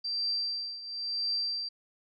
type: tone with tremolo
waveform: sine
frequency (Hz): 4699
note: D8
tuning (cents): 0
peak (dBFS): -27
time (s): 0.04-1.69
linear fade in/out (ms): 10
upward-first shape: triangle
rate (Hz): 0.97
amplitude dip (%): 80
effects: none